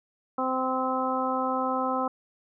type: harmonic tone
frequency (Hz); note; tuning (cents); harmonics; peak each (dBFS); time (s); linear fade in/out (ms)
259.3; C4; -15; 1 / 2 / 3 / 4 / 5; -31 / -31 / -31 / -31 / -31; 0.38-2.08; 5
effects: none